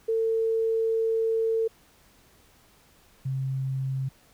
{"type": "tone pair in turn", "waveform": "sine", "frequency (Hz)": [450, 133.28], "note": ["A4", "C3"], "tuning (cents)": [39, 32], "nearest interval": "octave + major sixth", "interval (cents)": 2107, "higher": "first", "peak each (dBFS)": [-22, -26], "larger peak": "first", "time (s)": [[0.08, 1.68], [3.25, 4.09]], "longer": "first", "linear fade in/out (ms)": 10, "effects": ["pink hiss -59 dBFS RMS until 4.33 s"]}